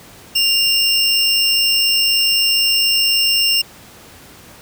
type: tone pair together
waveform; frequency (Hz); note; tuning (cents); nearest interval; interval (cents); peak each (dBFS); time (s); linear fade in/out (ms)
square; 2799 / 5348; F7 / E8; +3 / +24; major seventh; 1121; -16; 0.35-3.62; 10
effects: pink hiss -41 dBFS RMS until 4.61 s + high-pass 60 Hz 12 dB/octave